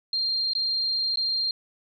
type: tone with dropouts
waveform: sine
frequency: 4191 Hz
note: C8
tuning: 2 cents sharp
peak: -23 dBFS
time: 0.13-1.51 s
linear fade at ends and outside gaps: 2 ms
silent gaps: 0.534-0.551 / 1.158-1.172 s
effects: none